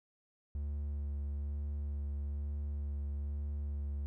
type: tone with vibrato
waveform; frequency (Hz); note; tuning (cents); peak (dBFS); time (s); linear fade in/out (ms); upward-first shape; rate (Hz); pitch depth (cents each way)
triangle; 72; D2; -34; -33; 0.55-4.06; 0; sine; 1.1; 15
effects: none